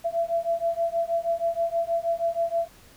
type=beating tone pair; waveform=sine; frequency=670 / 676.3 Hz; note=E5 / E5; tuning=+28 / +44 cents; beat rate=6.3 Hz; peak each=-26 dBFS; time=0.04-2.68 s; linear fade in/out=20 ms; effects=pink hiss -53 dBFS RMS until 2.96 s